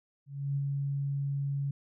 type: tone with ADSR envelope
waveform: sine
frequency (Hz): 140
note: C#3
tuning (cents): +18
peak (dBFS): -27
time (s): 0.26-1.71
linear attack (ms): 300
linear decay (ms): 48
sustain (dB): -2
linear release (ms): 4
effects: none